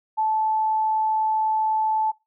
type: tone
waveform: sine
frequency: 872 Hz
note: A5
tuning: 16 cents flat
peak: -19 dBFS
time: 0.17-2.12 s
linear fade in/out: 20 ms
effects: noise-tail reverb RT60 0.2 s tail -20 dB re dry